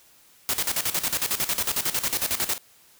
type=noise with tremolo; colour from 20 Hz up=white; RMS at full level=-24 dBFS; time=0.49-2.58 s; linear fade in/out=0 ms; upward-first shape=square; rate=11 Hz; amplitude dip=75%; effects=white hiss -56 dBFS RMS until 2.99 s